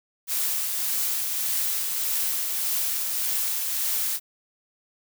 blue noise with tremolo, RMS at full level -25 dBFS, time 0.27-4.2 s, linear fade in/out 50 ms, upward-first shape triangle, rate 1.7 Hz, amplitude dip 30%, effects none

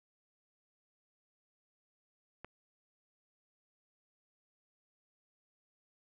click, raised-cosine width 0.5 ms, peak -30 dBFS, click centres 2.446 s, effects none

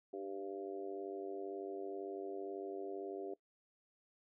harmonic tone with a mistuned harmonic, 98 Hz, G2, in tune, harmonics 3 / 4 / 5 / 6 / 7, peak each -49 / -43 / -51 / -53 / -51 dBFS, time 0.13-3.34 s, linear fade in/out 5 ms, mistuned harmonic 3, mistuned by +31 cents, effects noise-tail reverb RT60 0.1 s tail -20 dB re dry

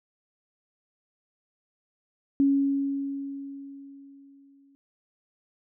sine tone with exponential decay, 277.2 Hz, C#4, in tune, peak -17 dBFS, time 2.4-4.75 s, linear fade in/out 0 ms, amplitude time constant 510 ms, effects none

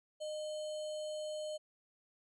sine tone with sample-and-hold, 612 Hz, D#5, 29 cents flat, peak -38 dBFS, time 0.2-1.58 s, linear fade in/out 20 ms, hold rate 3675 Hz, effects resampled to 24000 Hz

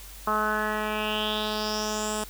10% pulse tone with low-pass filter sweep, 213.6 Hz, G#3, 49 cents sharp, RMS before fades -28 dBFS, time 0.27-2.24 s, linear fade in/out 5 ms, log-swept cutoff 1200 to 8900 Hz, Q 5.3, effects added 48 Hz sine -44 dBFS peak until 2.29 s + white hiss -46 dBFS RMS until 2.29 s

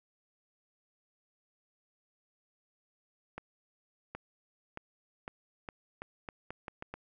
accelerating click train, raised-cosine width 0.5 ms, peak -25 dBFS, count 11, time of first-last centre 3.38-6.94 s, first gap 770 ms, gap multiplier 0.81, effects none

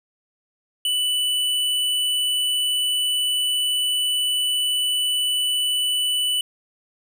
square tone, 2977 Hz, F#7, 10 cents sharp, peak -20 dBFS, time 0.85-6.41 s, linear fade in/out 2 ms, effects none

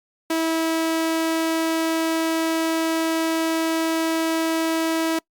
sawtooth tone, 324.9 Hz, E4, 25 cents flat, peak -16 dBFS, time 0.3-5.19 s, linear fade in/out 5 ms, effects noise-tail reverb RT60 0.1 s tail -25 dB re dry + Opus 48 kbps

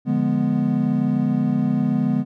triangle chord, D diminished seventh, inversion none, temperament equal, 146.83 / 174.61 / 207.7 / 246.9 Hz, D3 / F3 / Ab3 / Cb4, 0 / 0 / 0 / 0 cents, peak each -22 / -25 / -20 / -19 dBFS, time 0.05-2.25 s, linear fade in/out 50 ms, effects none

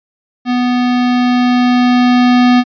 square tone with level ramp, 247.1 Hz, B3, 1 cent sharp, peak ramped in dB -12 to -6 dBFS, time 0.45-2.64 s, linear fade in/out 50 ms, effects resampled to 11025 Hz

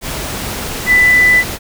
sine tone in noise, 1991 Hz, B6, 14 cents sharp, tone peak -6 dBFS, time 0.86-1.44 s, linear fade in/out 50 ms, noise pink, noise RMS -22 dBFS, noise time 0.01-1.59 s, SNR +13 dB, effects none

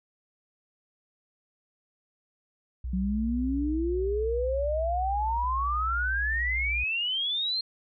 sine tone with pitch glide, 61.74 to 60.85 Hz, B1 to B1, 0 to -25 cents, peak -30 dBFS, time 2.84-6.84 s, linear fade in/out 5 ms, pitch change -25 cents, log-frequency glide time 5.73-6.56 s
sine exponential sweep, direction up, 182.1 to 4240 Hz, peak -26 dBFS, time 2.93-7.61 s, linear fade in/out 5 ms
effects none

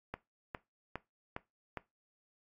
click train, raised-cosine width 0.5 ms, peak -23 dBFS, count 5, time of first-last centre 0.14-1.773 s, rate 2.45 Hz, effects noise-tail reverb RT60 0.2 s tail -18 dB re dry + AAC 48 kbps

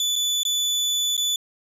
30% pulse tone with dropouts, 3477 Hz, A7, 21 cents flat, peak -18 dBFS, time 0-1.36 s, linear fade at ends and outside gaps 2 ms, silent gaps 0.157-0.161 / 0.433-0.451 / 1.168-1.177 s, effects resampled to 32000 Hz + 9-bit

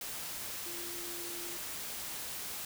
sine tone in noise, 345.4 Hz, F4, 19 cents flat, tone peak -47 dBFS, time 0.66-1.57 s, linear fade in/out 2 ms, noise white, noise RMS -41 dBFS, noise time 0.01-2.65 s, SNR -9 dB, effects none

